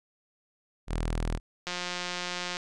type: tone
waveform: sawtooth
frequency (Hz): 40.62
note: E1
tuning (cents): -25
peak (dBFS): -24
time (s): 0.87-1.4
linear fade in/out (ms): 50
type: click train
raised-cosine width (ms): 0.2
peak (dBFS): -16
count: 161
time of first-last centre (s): 1.67-2.569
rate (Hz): 178
effects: resampled to 24000 Hz